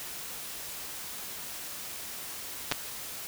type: clicks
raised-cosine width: 0.2 ms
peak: -9 dBFS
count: 2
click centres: 2.715 / 2.722 s
effects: white hiss -40 dBFS RMS until 3.27 s